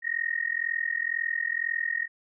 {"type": "tone with amplitude modulation", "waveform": "sine", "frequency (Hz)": 1864.7, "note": "A#6", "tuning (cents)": 0, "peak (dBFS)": -22, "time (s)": [0.02, 2.08], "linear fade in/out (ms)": 50, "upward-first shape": "sine", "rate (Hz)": 42, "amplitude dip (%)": 95, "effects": []}